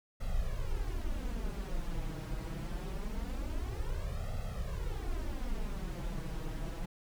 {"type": "noise with flanger", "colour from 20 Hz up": "brown", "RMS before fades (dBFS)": -36, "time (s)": [0.2, 6.86], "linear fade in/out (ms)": 10, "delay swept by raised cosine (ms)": [1.5, 6.3], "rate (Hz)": 0.24, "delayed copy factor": 0.95, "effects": []}